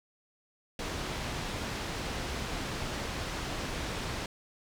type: low-pass noise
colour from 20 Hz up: pink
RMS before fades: -36 dBFS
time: 0.79-4.26 s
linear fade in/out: 2 ms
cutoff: 5800 Hz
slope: 12 dB/octave
effects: none